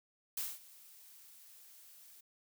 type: noise with ADSR envelope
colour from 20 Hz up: blue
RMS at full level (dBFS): -37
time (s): 0.37-2.21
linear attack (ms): 4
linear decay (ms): 210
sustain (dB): -21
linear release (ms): 8
effects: none